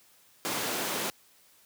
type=high-pass noise; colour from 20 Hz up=pink; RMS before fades=-32 dBFS; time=0.45-1.1 s; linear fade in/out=0 ms; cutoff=260 Hz; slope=12 dB/octave; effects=white hiss -61 dBFS RMS until 1.65 s + high-pass 80 Hz 12 dB/octave